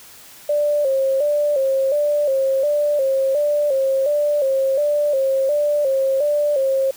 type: tone with vibrato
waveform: sine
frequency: 562 Hz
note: C#5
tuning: 24 cents sharp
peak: -15 dBFS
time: 0.49-6.91 s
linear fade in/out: 5 ms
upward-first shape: square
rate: 1.4 Hz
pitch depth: 80 cents each way
effects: white hiss -43 dBFS RMS until 6.96 s